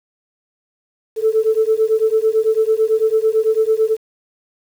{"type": "beating tone pair", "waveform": "sine", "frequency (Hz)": [435.7, 444.7], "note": ["A4", "A4"], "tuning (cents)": [-17, 18], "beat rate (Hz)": 9, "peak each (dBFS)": -15, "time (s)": [1.16, 3.97], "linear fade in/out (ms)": 50, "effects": ["tanh soft clip ceiling -5 dBFS", "7-bit"]}